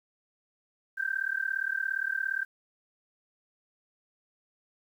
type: tone with amplitude modulation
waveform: sine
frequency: 1568 Hz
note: G6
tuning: in tune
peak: -24 dBFS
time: 0.97-2.45 s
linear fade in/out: 20 ms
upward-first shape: sine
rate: 37.3 Hz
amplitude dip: 95%
effects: 10-bit